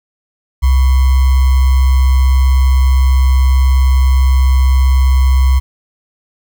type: tone with sample-and-hold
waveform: sine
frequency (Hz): 65.41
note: C2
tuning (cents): 0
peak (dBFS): -6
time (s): 0.62-5.6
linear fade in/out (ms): 20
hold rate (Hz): 1050
effects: none